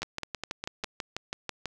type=two click trains; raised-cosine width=0.2 ms; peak=-15 / -16 dBFS; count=11 / 5; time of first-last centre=0.02-1.657 / 0.03-0.843 s; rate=6.11 / 4.92 Hz; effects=none

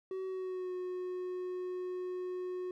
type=tone with pitch glide; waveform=triangle; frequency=377.8 to 364.5 Hz; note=F#4 to F#4; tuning=+36 to -26 cents; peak=-34 dBFS; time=0.11-2.71 s; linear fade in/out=2 ms; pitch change=-62 cents; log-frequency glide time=0.26-0.73 s; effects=none

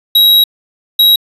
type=tone bursts at uneven times; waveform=square; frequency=3844 Hz; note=B7; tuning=48 cents flat; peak=-5 dBFS; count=2; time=0.15-0.44 / 0.99-1.16 s; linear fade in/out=5 ms; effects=resampled to 32000 Hz + 7-bit

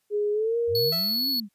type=tone with pitch glide; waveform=sine; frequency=415.3 to 468.9 Hz; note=G#4 to A#4; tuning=0 to +10 cents; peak=-22 dBFS; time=0.1-0.93 s; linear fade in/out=50 ms; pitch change=+210 cents; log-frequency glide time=0.32-0.57 s
type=linear two-way sweep; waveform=sine; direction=up then down; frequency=79.3 to 277.2 to 190.2 Hz; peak=-32 dBFS; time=0.67-1.49 s; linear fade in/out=50 ms; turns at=1.3 s
type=tone; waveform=square; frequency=4400 Hz; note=C#8; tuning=14 cents flat; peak=-24 dBFS; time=0.75-1.4 s; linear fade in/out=2 ms
type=tone with exponential decay; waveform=sawtooth; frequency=659 Hz; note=E5; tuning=1 cent flat; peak=-28 dBFS; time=0.92-1.37 s; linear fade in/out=5 ms; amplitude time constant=97 ms
effects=white hiss -73 dBFS RMS until 1.54 s + resampled to 32000 Hz

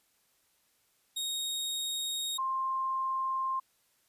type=tone pair in turn; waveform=sawtooth / sine; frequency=3745 / 1055.8 Hz; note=A#7 / C6; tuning=+7 / +15 cents; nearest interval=octave + minor seventh; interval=2192 cents; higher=first; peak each=-29 / -29 dBFS; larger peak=neither; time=1.16-2.38 / 2.38-3.6 s; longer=neither; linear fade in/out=10 ms; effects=white hiss -71 dBFS RMS until 4.08 s + resampled to 32000 Hz

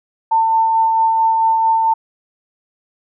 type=tone with tremolo; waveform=sine; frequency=897 Hz; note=A5; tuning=33 cents sharp; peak=-10 dBFS; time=0.31-1.94 s; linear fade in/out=10 ms; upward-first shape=sine; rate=4.5 Hz; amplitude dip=25%; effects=none

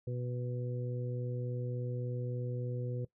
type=harmonic tone; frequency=123.47 Hz; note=B2; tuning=in tune; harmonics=1 / 2 / 3 / 4; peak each=-35 / -48 / -45 / -43 dBFS; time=0.07-3.05 s; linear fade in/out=5 ms; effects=noise-tail reverb RT60 0.1 s tail -19 dB re dry

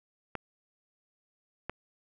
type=clicks; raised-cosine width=0.5 ms; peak=-19 dBFS; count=2; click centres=0.353 / 1.696 s; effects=none

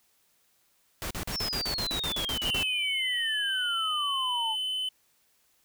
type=noise bursts; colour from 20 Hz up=pink; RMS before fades=-34 dBFS; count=13; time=1.02-2.63 s; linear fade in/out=0 ms; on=86 ms; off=41 ms
type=exponential sweep; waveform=sine; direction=down; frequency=5588 to 859 Hz; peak=-30 dBFS; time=1.31-4.56 s; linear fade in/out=50 ms
type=tone; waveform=triangle; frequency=3033 Hz; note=F#7; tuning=42 cents sharp; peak=-27 dBFS; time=2.45-4.89 s; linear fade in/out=5 ms
effects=white hiss -68 dBFS RMS until 5.64 s

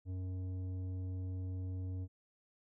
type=tone with tanh clipping; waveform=sine; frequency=92.5 Hz; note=F#2; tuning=in tune; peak=-39 dBFS; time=0.05-2.08 s; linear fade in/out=50 ms; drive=10 dB; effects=none

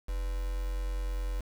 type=tone with quantisation; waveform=sine; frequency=44.97 Hz; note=F#1; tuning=49 cents flat; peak=-30 dBFS; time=0.08-1.41 s; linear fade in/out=10 ms; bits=7; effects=none

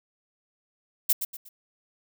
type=noise with echo; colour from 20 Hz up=violet; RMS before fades=-20 dBFS; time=1.09-1.13 s; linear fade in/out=10 ms; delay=120 ms; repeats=3; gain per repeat=-9 dB; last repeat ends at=1.49 s; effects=none

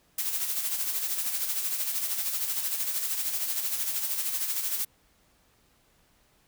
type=noise with tremolo; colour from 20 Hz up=blue; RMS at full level=-28 dBFS; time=0.18-4.85 s; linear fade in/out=5 ms; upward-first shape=sine; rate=13 Hz; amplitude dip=50%; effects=pink hiss -65 dBFS RMS until 6.47 s

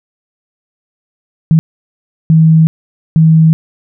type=tone bursts at uneven times; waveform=sine; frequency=160.3 Hz; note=E3; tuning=48 cents flat; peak=-3 dBFS; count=3; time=1.51-1.59 / 2.3-2.67 / 3.16-3.53 s; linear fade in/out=0 ms; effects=none

